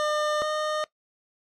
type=tone pair in turn; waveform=25% pulse; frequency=603 / 612.1 Hz; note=D5 / D#5; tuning=+46 / -28 cents; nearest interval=unison; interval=26 cents; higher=second; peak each=-20 / -22 dBFS; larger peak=first; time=0-0.42 / 0.42-0.84 s; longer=neither; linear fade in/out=0 ms; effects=noise-tail reverb RT60 0.1 s tail -18 dB re dry + low-pass 6000 Hz 12 dB/octave